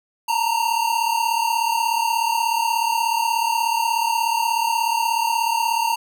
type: tone pair together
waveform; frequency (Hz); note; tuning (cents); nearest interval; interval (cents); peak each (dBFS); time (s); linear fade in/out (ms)
square; 902.4 / 939; A5 / A#5; +44 / +12; minor second; 68; -22; 0.28-5.96; 10
effects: none